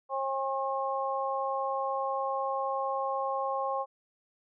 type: harmonic tone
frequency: 269.6 Hz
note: C#4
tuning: 48 cents flat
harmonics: 2 / 3 / 4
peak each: -33 / -33 / -33 dBFS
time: 0.09-3.86 s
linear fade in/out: 50 ms
effects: none